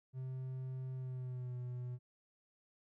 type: tone with pitch glide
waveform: triangle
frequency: 130 to 123.91 Hz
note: C3 to B2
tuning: -11 to +6 cents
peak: -38 dBFS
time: 0.13-1.99 s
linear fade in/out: 50 ms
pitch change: -83 cents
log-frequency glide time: 0.95-1.56 s
effects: none